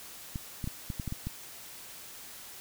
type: clicks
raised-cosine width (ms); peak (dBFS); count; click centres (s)
5; -22; 8; 0.358 / 0.642 / 0.675 / 0.902 / 0.998 / 1.077 / 1.124 / 1.27
effects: white hiss -47 dBFS RMS until 2.6 s